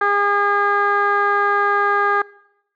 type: tone with low-pass filter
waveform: 15% pulse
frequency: 406.4 Hz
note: G#4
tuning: 38 cents flat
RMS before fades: -17 dBFS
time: 0.01-2.22 s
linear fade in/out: 5 ms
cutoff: 1500 Hz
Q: 3.7
effects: noise-tail reverb RT60 0.8 s tail -22 dB re dry